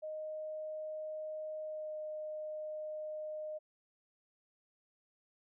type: tone with pitch glide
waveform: sine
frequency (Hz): 620 to 615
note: D#5 to D#5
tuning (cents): -6 to -20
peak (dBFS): -39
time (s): 0.02-3.59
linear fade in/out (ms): 20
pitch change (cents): -14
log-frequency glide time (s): 1.62-1.97
effects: none